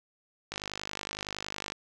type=click train; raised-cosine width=0.2 ms; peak=-17 dBFS; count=62; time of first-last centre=0.52-1.721 s; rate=50.8 Hz; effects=none